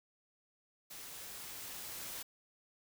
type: noise with level ramp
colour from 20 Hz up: white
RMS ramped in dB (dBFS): -49 to -44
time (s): 0.9-2.23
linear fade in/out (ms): 10
effects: none